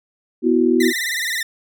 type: chord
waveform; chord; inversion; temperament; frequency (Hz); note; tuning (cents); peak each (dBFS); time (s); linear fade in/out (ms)
sine; B suspended fourth; none; equal; 246.9 / 329.6 / 370; B3 / E4 / F#4; 0 / 0 / 0; -17; 0.42-0.93; 50
type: tone with vibrato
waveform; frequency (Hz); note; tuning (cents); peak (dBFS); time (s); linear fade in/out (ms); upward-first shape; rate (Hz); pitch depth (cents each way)
sawtooth; 1912; A#6; +43; -17; 0.8-1.43; 5; sine; 19; 120
effects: none